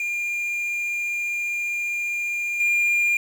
triangle tone with level steps, 2405 Hz, D7, 41 cents sharp, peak -22 / -16 dBFS, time 0-3.17 s, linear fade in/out 2 ms, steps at 2.6 s, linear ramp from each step 5 ms, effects 7-bit

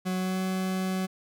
40% pulse tone with pitch glide, 185 to 187.47 Hz, F#3 to F#3, 0 to +23 cents, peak -26 dBFS, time 0.05-1.07 s, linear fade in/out 20 ms, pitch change +23 cents, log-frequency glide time 0.15-0.41 s, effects none

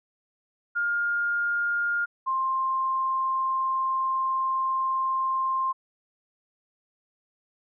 sine tone pair in turn, 1413 / 1054.6 Hz, F6 / C6, +20 / +13 cents, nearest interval perfect fourth, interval 507 cents, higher first, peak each -23 dBFS, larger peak neither, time 0.75-2.06 / 2.26-5.73 s, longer second, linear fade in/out 20 ms, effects none

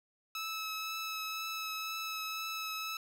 15% pulse tone with vibrato, 1300 Hz, E6, 24 cents flat, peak -30 dBFS, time 0.35-2.97 s, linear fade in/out 2 ms, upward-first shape triangle, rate 2 Hz, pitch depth 15 cents each way, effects none

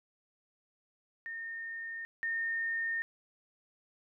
sine tone pair in turn, 1828 / 1828 Hz, A#6 / A#6, -34 / -34 cents, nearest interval unison, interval 0 cents, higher neither, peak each -38 / -31 dBFS, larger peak second, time 1.26-2.05 / 2.23-3.02 s, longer neither, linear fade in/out 0 ms, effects none

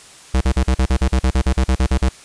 square tone bursts, 64.5 Hz, C2, 24 cents flat, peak -13 dBFS, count 16, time 0.34-2.09 s, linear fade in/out 5 ms, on 70 ms, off 42 ms, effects white hiss -42 dBFS RMS until 2.24 s + resampled to 22050 Hz

